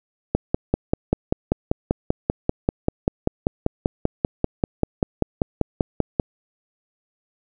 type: click train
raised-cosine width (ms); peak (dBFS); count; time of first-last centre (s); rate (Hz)
2; -4; 31; 0.35-6.198; 5.13
effects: none